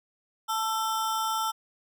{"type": "ring-modulated tone", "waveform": "square", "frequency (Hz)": 1108.7, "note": "C#6", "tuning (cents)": 0, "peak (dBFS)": -24, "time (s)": [0.48, 1.52], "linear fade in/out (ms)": 20, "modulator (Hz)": 226, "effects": []}